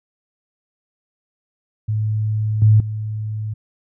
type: tone with level steps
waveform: sine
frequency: 107.7 Hz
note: A2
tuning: 37 cents flat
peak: -17 / -8 / -22 dBFS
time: 1.88-3.54 s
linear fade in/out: 10 ms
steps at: 2.62 / 2.8 s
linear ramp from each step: 2 ms
effects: none